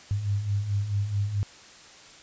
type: beating tone pair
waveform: sine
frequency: 98 / 102.6 Hz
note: G2 / G#2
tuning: 0 / -21 cents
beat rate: 4.6 Hz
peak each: -32 / -25 dBFS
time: 0.11-1.43 s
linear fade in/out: 0 ms
effects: white hiss -49 dBFS RMS until 2.22 s + resampled to 16000 Hz